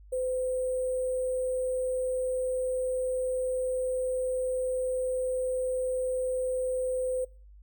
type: tone with sample-and-hold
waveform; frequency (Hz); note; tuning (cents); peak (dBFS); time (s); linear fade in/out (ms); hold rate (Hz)
sine; 510; C5; -44; -27; 0.12-7.25; 10; 8820
effects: noise-tail reverb RT60 0.4 s tail -24 dB re dry + added 50 Hz sine -49 dBFS peak until 7.62 s